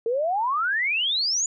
sine exponential sweep, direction up, 442.9 to 7040 Hz, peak -21 dBFS, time 0.06-1.46 s, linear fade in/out 2 ms, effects none

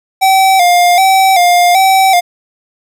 square tone with vibrato, 736 Hz, F#5, 9 cents flat, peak -6 dBFS, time 0.21-2.21 s, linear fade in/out 20 ms, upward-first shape square, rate 1.3 Hz, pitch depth 73 cents each way, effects none

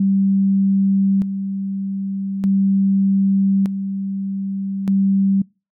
sine tone with tremolo, 195.1 Hz, G3, 8 cents flat, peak -13 dBFS, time 0-5.42 s, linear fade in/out 5 ms, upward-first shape square, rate 0.41 Hz, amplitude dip 60%, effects noise-tail reverb RT60 0.3 s tail -26 dB re dry

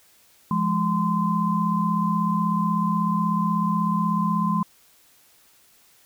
sine tone cluster, 172.4 / 208.7 / 1031 Hz, F3 / G#3 / C6, -22 / +9 / -26 cents, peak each -24 dBFS, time 0.51-4.63 s, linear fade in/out 2 ms, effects white hiss -57 dBFS RMS until 6.05 s

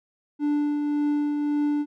triangle tone with tremolo, 293.7 Hz, D4, in tune, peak -18 dBFS, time 0.39-1.86 s, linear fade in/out 50 ms, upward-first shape triangle, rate 1.8 Hz, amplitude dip 35%, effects none

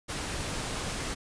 pink noise, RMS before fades -34 dBFS, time 0.08-1.15 s, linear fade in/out 20 ms, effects resampled to 22050 Hz

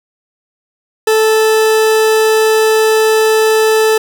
40% pulse tone, 438.1 Hz, A4, 7 cents flat, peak -7 dBFS, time 1.07-3.98 s, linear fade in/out 5 ms, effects none

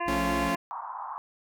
harmonic tone, 345.2 Hz, F4, 20 cents flat, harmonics 1 / 2 / 3 / 5 / 6 / 7 / 8, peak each -37 / -33 / -31 / -37 / -43 / -44 / -42 dBFS, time 0-0.56 s, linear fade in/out 10 ms
square tone, 59.5 Hz, A#1, 36 cents sharp, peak -36 dBFS, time 0.05-0.52 s, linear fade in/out 50 ms
sawtooth chord, F augmented, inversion none, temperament equal, 174.61 / 220 / 277.2 Hz, F3 / A3 / C#4, 0 / 0 / 0 cents, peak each -30 / -31 / -26 dBFS, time 0.08-0.55 s, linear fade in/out 0 ms
white band-pass noise, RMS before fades -37 dBFS, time 0.71-1.18 s, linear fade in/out 0 ms, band 840 to 1100 Hz, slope 48 dB/octave
effects none

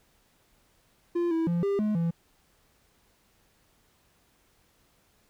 triangle tone with pitch steps, 345.7 / 326.8 / 171.8 / 398.9 / 212.2 / 167.8 Hz, F4 / E4 / F3 / G4 / G#3 / E3, -18 / -15 / -28 / +30 / +38 / +31 cents, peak -22 dBFS, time 1.15-2.11 s, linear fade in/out 10 ms, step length 160 ms, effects pink hiss -66 dBFS RMS until 5.29 s

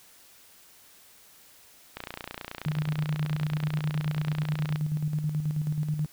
click train, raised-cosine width 0.3 ms, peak -19 dBFS, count 83, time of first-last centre 1.97-4.759 s, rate 29.4 Hz
sine tone with tremolo, 151.7 Hz, D#3, 44 cents flat, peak -24 dBFS, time 2.66-6.06 s, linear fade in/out 2 ms, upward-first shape square, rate 9.3 Hz, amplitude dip 50%
effects white hiss -55 dBFS RMS until 6.12 s

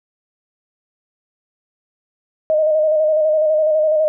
sine tone with vibrato, 620 Hz, D#5, 6 cents flat, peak -12 dBFS, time 2.5-4.08 s, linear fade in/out 0 ms, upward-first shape square, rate 12 Hz, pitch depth 30 cents each way, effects none

